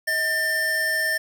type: tone pair together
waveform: square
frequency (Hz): 634 / 1792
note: D#5 / A6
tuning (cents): +32 / +31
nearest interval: octave + tritone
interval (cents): 1799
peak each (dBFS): -32 / -22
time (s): 0.07-1.18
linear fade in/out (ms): 10
effects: 9-bit